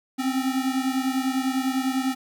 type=beating tone pair; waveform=square; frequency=259.6 / 269.6 Hz; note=C4 / C#4; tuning=-13 / -48 cents; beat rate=10 Hz; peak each=-25 / -28 dBFS; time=0.18-2.15 s; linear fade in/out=20 ms; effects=10-bit